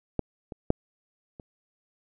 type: clicks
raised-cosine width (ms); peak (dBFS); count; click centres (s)
2; -12 / -24 / -7 / -29; 4; 0.193 / 0.522 / 0.704 / 1.398
effects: none